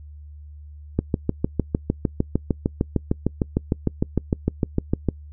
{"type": "click train", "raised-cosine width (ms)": 3, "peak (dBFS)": -6, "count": 28, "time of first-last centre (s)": [0.99, 5.087], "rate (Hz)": 6.59, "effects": ["noise-tail reverb RT60 0.1 s tail -25 dB re dry", "added 74 Hz sine -38 dBFS peak until 5.32 s"]}